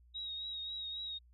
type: tone with vibrato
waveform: sine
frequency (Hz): 3793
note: A#7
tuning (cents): +29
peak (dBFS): -39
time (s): 0.14-1.19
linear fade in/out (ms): 20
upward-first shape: triangle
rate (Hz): 3.7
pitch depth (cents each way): 40
effects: added 60 Hz sine -60 dBFS peak until 1.33 s